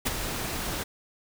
pink noise with ADSR envelope, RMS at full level -23 dBFS, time 0.05-0.84 s, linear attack 20 ms, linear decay 17 ms, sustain -9 dB, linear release 17 ms, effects none

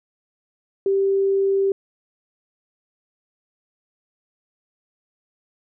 sine tone, 391.3 Hz, G4, 3 cents flat, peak -16 dBFS, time 0.86-1.72 s, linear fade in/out 2 ms, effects none

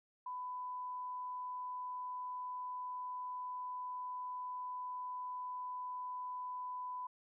sine tone, 999 Hz, B5, 20 cents sharp, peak -40 dBFS, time 0.26-7.07 s, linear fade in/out 5 ms, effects none

